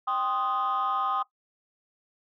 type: chord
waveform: sine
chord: C minor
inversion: second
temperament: equal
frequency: 784 / 1046.5 / 1244.5 Hz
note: G5 / C6 / Eb6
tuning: 0 / 0 / 0 cents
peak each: -29 / -30 / -26 dBFS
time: 0.07-1.23 s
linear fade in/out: 10 ms
effects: noise-tail reverb RT60 0.1 s tail -17 dB re dry + tanh soft clip ceiling -20 dBFS